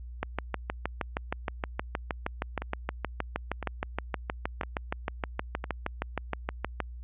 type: two click trains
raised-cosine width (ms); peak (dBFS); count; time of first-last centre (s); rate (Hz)
0.5; -14 / -19; 43 / 4; 0.23-6.803 / 2.62-5.641; 6.39 / 0.993
effects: added 60 Hz sine -39 dBFS peak until 7.03 s + resampled to 8000 Hz